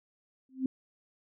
sine tone with exponential growth, 261.6 Hz, C4, in tune, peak -23 dBFS, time 0.49-0.66 s, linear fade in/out 2 ms, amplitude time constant 35 ms, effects none

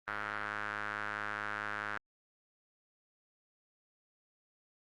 square tone with band-pass filter, 52.3 Hz, G#1, 13 cents sharp, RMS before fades -39 dBFS, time 0.07-1.98 s, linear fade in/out 5 ms, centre 1500 Hz, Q 4.1, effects Opus 24 kbps

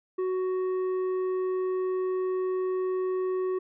sine tone with tanh clipping, 371.5 Hz, F#4, 7 cents sharp, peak -27 dBFS, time 0.18-3.59 s, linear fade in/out 10 ms, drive 7 dB, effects none

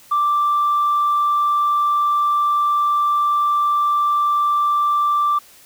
sine tone, 1174.7 Hz, D6, in tune, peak -13 dBFS, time 0.11-5.39 s, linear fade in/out 10 ms, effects tanh soft clip ceiling -11 dBFS + white hiss -47 dBFS RMS until 5.65 s

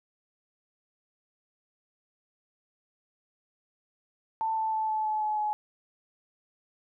sine tone with pitch steps, 888 / 880.8 / 873.8 / 866.7 / 859.7 / 852.8 / 845.9 Hz, A5 / A5 / A5 / A5 / A5 / G#5 / G#5, +16 / +2 / -12 / -26 / -40 / +46 / +32 cents, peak -26 dBFS, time 4.41-5.53 s, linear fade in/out 0 ms, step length 160 ms, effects none

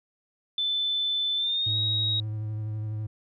sine tone with pitch glide, 3520 to 3794 Hz, A7 to A#7, 0 to +30 cents, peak -24 dBFS, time 0.58-2.2 s, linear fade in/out 2 ms, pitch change +130 cents, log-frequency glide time 1.36-1.77 s
triangle tone with vibrato, 107.6 Hz, A2, 38 cents flat, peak -27 dBFS, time 1.66-3.07 s, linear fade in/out 10 ms, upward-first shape triangle, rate 12 Hz, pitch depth 27 cents each way
effects none

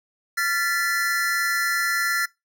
square tone cluster, 1380 / 1751 / 1974 Hz, F6 / A6 / B6, -21 / -9 / -1 cents, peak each -26 / -25 / -28 dBFS, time 0.37-2.26 s, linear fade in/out 10 ms, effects noise-tail reverb RT60 0.2 s tail -22 dB re dry

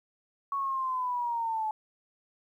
sine linear sweep, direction down, 1117 to 857 Hz, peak -28 dBFS, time 0.52-1.71 s, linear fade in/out 2 ms, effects 11-bit

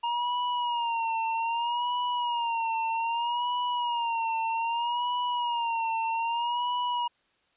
square tone with vibrato, 940 Hz, A#5, 14 cents sharp, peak -27 dBFS, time 0.03-7.08 s, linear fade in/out 10 ms, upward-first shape sine, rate 0.63 Hz, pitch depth 73 cents each way, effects white hiss -69 dBFS RMS until 7.56 s + resampled to 8000 Hz

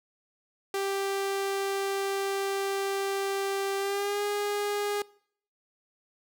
sawtooth tone with pitch glide, 392.9 to 410.8 Hz, G4 to G#4, +4 to -19 cents, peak -24 dBFS, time 0.74-5.02 s, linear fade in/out 2 ms, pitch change +77 cents, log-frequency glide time 3.78-4.22 s, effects noise-tail reverb RT60 0.6 s tail -23 dB re dry

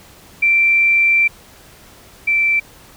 sine tone pair in turn, 2349 / 2337 Hz, D7 / D7, 0 / -9 cents, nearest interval unison, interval 9 cents, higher first, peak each -10 / -12 dBFS, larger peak first, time 0.42-1.28 / 2.27-2.6 s, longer first, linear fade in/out 10 ms, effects pink hiss -44 dBFS RMS until 2.96 s

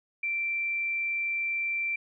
sine tone, 2349 Hz, D7, in tune, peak -27 dBFS, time 0.23-1.96 s, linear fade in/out 5 ms, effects none

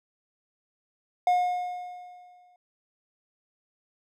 triangle tone with exponential decay, 719 Hz, F#5, 50 cents flat, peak -16 dBFS, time 1.27-2.56 s, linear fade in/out 2 ms, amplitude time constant 280 ms, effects none

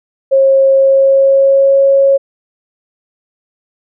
sine tone with pitch glide, 540 to 548.5 Hz, C#5 to C#5, -45 to -18 cents, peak -5 dBFS, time 0.31-2.18 s, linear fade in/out 20 ms, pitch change +27 cents, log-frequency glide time 0.75-1.8 s, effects none

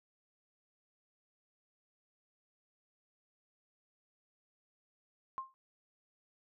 sine tone with exponential decay, 1059 Hz, C6, 21 cents sharp, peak -33 dBFS, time 5.38-5.54 s, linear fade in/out 0 ms, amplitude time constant 34 ms, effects none

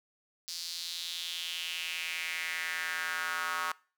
square tone with high-pass filter sweep, 85 Hz, F2, 46 cents flat, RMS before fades -36 dBFS, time 0.48-3.72 s, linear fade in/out 0 ms, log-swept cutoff 4800 to 1200 Hz, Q 3.6, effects noise-tail reverb RT60 0.4 s tail -23 dB re dry

